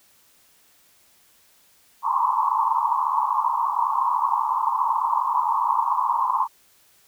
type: band-pass noise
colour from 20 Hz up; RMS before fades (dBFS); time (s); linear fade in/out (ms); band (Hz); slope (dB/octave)
white; -22; 2.02-6.48; 50; 880 to 1100; 96
effects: white hiss -58 dBFS RMS until 7.07 s